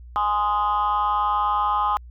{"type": "chord", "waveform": "sine", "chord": "Ab major", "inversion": "none", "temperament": "just", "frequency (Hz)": [830.6, 1038.3, 1245.9], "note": ["Ab5", "C6", "Eb6"], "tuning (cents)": [0, -14, 2], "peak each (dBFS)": -22, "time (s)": [0.16, 1.97], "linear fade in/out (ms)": 0, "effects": ["tanh soft clip ceiling -13 dBFS", "added 60 Hz sine -39 dBFS peak until 2.1 s"]}